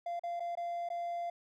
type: tone with dropouts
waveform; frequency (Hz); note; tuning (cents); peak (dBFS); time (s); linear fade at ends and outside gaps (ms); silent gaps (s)
triangle; 691; F5; -19; -32; 0.06-1.3; 5; 0.195-0.235 / 0.397-0.403 / 0.553-0.572 / 0.889-0.901
effects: tanh soft clip ceiling -28 dBFS